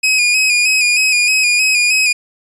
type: tone with vibrato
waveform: sawtooth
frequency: 2489 Hz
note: D#7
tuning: in tune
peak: -7 dBFS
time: 0.03-2.13 s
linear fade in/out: 10 ms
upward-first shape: square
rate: 3.2 Hz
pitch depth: 38 cents each way
effects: resampled to 22050 Hz